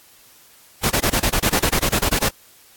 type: noise bursts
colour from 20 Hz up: pink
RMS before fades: -18 dBFS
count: 15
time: 0.83-2.29 s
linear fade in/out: 10 ms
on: 74 ms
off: 25 ms
effects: white hiss -50 dBFS RMS until 2.76 s + AAC 64 kbps